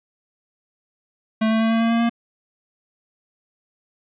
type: tone with pitch steps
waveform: square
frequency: 220 / 222.2 / 224.4 / 226.6 / 228.8 / 231.1 / 233.4 Hz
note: A3 / A3 / A3 / A#3 / A#3 / A#3 / A#3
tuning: 0 / +17 / +34 / -49 / -32 / -15 / +2 cents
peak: -17 dBFS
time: 1.41-2.096 s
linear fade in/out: 10 ms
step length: 98 ms
effects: resampled to 8000 Hz + 9-bit